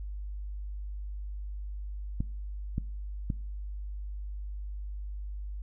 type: clicks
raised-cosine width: 5 ms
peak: -18 dBFS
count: 3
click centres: 2.205 / 2.781 / 3.302 s
effects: noise-tail reverb RT60 0.5 s tail -22 dB re dry + added 50 Hz sine -35 dBFS peak until 5.62 s